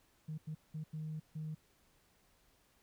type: tone bursts at uneven times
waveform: sine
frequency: 155.56 Hz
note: D#3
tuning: in tune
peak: -38 dBFS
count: 5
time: 0.28-0.38 / 0.47-0.55 / 0.74-0.84 / 0.93-1.2 / 1.35-1.55 s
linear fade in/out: 10 ms
effects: tanh soft clip ceiling -35 dBFS + pink hiss -71 dBFS RMS until 2.82 s